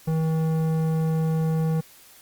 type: tone with low-pass filter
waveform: square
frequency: 160 Hz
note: D#3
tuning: 49 cents sharp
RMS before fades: -23 dBFS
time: 0.07-1.81 s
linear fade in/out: 10 ms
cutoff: 850 Hz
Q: 0.52
effects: white hiss -51 dBFS RMS until 2.21 s + Opus 48 kbps